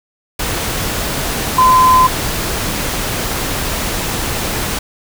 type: tone in noise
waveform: sine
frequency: 1024 Hz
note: C6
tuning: 38 cents flat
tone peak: -6 dBFS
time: 1.58-2.07 s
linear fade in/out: 5 ms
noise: pink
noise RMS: -19 dBFS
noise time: 0.39-4.79 s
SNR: +10 dB
effects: none